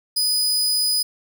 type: tone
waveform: sawtooth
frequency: 4978 Hz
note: D#8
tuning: in tune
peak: -15 dBFS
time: 0.16-1.03 s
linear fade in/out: 10 ms
effects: none